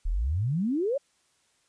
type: exponential sweep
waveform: sine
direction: up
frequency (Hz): 34.5 to 589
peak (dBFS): -24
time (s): 0.05-0.98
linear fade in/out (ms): 10
effects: white hiss -68 dBFS RMS until 1.68 s + resampled to 22050 Hz